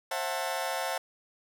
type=chord; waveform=sawtooth; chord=F# half-diminished seventh; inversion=second; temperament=just; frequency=532.8 / 666 / 740 / 888 Hz; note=C5 / E5 / F#5 / A5; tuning=+31 / +18 / 0 / +16 cents; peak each=-32 dBFS; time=0.11-0.98 s; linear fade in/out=5 ms; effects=none